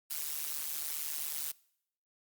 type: noise with amplitude modulation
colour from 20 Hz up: blue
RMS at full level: -33 dBFS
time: 0.1-1.52 s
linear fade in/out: 10 ms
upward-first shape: sine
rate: 150 Hz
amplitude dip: 95%
effects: noise-tail reverb RT60 0.7 s tail -23 dB re dry + Opus 48 kbps